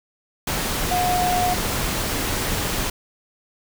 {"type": "tone in noise", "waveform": "sine", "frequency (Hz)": 721, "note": "F#5", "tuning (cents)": -45, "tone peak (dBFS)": -19, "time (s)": [0.91, 1.54], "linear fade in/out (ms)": 5, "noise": "pink", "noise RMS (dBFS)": -24, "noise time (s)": [0.47, 2.9], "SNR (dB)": 2, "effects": []}